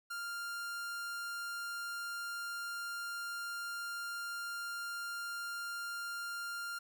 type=tone; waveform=45% pulse; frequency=1396.9 Hz; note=F6; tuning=in tune; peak=-39 dBFS; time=0.1-6.79 s; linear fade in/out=10 ms; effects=none